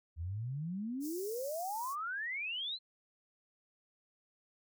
sine exponential sweep, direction up, 76.9 to 4180 Hz, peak -36 dBFS, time 0.16-2.79 s, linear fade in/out 50 ms
white high-pass noise, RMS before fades -48 dBFS, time 1-1.96 s, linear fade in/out 50 ms, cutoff 5000 Hz, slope 48 dB/octave
effects none

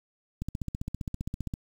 click train, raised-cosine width 5 ms, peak -20 dBFS, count 18, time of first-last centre 0.42-1.538 s, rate 15.2 Hz, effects 8-bit

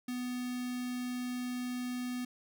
square tone with notch filter, 248.4 Hz, B3, 10 cents sharp, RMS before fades -37 dBFS, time 0.08-2.25 s, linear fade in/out 5 ms, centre 860 Hz, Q 1.1, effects none

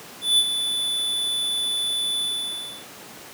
square tone with ADSR envelope, 3483 Hz, A7, 18 cents flat, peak -14 dBFS, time 0.21-2.87 s, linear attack 170 ms, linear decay 56 ms, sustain -9 dB, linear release 660 ms, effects pink hiss -41 dBFS RMS until 3.33 s + high-pass 200 Hz 12 dB/octave

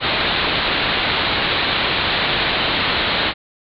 white low-pass noise, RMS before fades -19 dBFS, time 0-3.34 s, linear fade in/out 50 ms, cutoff 4200 Hz, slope 96 dB/octave, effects none

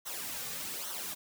white noise with flanger, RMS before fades -39 dBFS, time 0.05-1.15 s, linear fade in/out 20 ms, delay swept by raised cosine 0.41 to 3.11 ms, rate 1.2 Hz, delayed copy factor -0.7, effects none

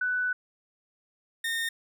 sine / 30% pulse tone pair in turn, 1492 / 1832.1 Hz, F#6 / A#6, +14 / -30 cents, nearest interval major third, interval 356 cents, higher second, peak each -25 dBFS, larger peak neither, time 0.01-0.33 / 1.44-1.69 s, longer first, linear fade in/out 5 ms, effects none

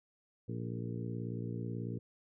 harmonic tone with a mistuned harmonic, 58.27 Hz, A#1, in tune, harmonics 2 / 3 / 4 / 5 / 6 / 7 / 8, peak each -39 / -43 / -45 / -47 / -49 / -50 / -51 dBFS, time 0.48-1.99 s, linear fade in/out 10 ms, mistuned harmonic 7, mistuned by +36 cents, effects none

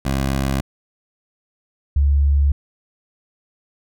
15% pulse / sine tone pair in turn, 67.4 / 70.88 Hz, C#2 / C#2, -48 / +39 cents, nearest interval minor second, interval 87 cents, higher second, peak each -12 dBFS, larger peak neither, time 0.05-0.61 / 1.96-2.52 s, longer neither, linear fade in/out 5 ms, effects none

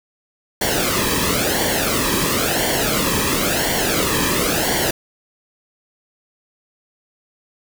pink noise with flanger, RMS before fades -19 dBFS, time 0.61-4.91 s, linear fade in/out 5 ms, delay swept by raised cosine 0.78 to 1.42 ms, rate 0.97 Hz, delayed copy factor -0.7, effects none

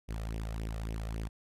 sawtooth tone with flanger, 55 Hz, A1, in tune, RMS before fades -37 dBFS, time 0.08-1.29 s, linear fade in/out 20 ms, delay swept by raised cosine 0.34 to 1.64 ms, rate 3.6 Hz, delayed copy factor +0.7, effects resampled to 32000 Hz

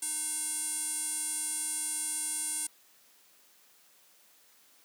square tone with band-pass filter, 306.3 Hz, D#4, 27 cents flat, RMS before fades -34 dBFS, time 0.02-2.67 s, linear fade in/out 5 ms, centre 9200 Hz, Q 7.1, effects white hiss -62 dBFS RMS until 4.84 s + high-pass 200 Hz 12 dB/octave

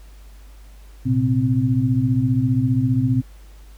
sine tone cluster, 114.3 / 129.3 / 259.5 Hz, A#2 / C3 / C4, -34 / -20 / -14 cents, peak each -20 dBFS, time 1.05-3.22 s, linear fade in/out 20 ms, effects added 50 Hz sine -40 dBFS peak until 3.77 s + pink hiss -54 dBFS RMS until 3.77 s

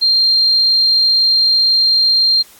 sine tone, 4186 Hz, C8, in tune, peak -9 dBFS, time 0.01-2.43 s, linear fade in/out 20 ms, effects white hiss -44 dBFS RMS until 2.59 s + AAC 64 kbps

